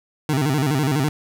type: tone with vibrato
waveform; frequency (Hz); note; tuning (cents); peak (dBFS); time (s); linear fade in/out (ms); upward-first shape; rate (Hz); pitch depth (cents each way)
25% pulse; 141.7; C#3; +38; -14; 0.29-1.09; 2; square; 12; 130
effects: none